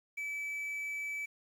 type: tone with quantisation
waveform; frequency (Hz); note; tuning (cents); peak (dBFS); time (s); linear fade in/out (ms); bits
triangle; 2303; D7; -34; -34; 0.17-1.26; 10; 10
effects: none